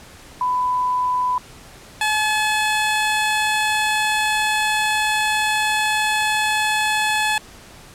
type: tone pair in turn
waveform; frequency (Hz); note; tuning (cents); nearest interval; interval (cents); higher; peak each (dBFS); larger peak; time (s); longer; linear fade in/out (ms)
sine / 15% pulse; 998 / 856.9; B5 / A5; +18 / -46; minor third; 264; first; -17 / -11; second; 0.41-1.38 / 2.01-7.38; second; 2
effects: pink hiss -43 dBFS RMS until 7.94 s + low-pass 11000 Hz 12 dB/octave